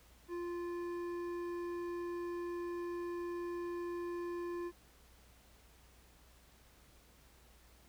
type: tone with hard clipping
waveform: sine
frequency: 347.8 Hz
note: F4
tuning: 7 cents flat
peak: -40 dBFS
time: 0.28-4.72 s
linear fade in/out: 50 ms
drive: 10 dB
effects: added 60 Hz sine -64 dBFS peak until 7.88 s + pink hiss -65 dBFS RMS until 7.88 s